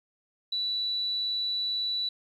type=tone; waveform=sine; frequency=3951 Hz; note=B7; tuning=in tune; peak=-27 dBFS; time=0.52-2.09 s; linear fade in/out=5 ms; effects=10-bit